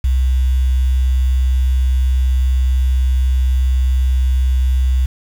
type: tone with quantisation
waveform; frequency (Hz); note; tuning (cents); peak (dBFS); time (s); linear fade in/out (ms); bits
sine; 64.1; C2; -35; -11; 0.04-5.06; 5; 6
effects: none